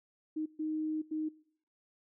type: tone bursts at uneven times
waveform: sine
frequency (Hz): 311.1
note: D#4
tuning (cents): 0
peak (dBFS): -32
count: 3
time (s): 0.36-0.46 / 0.59-1.02 / 1.11-1.29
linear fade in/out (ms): 10
effects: noise-tail reverb RT60 0.6 s tail -21 dB re dry